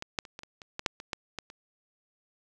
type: clicks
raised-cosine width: 0.2 ms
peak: -19 / -11 / -29 / -24 / -26 / -28 / -17 / -8 / -24 / -14 / -18 / -29 dBFS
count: 12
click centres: 0.024 / 0.188 / 0.252 / 0.391 / 0.434 / 0.618 / 0.794 / 0.862 / 1.001 / 1.132 / 1.387 / 1.501 s
effects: none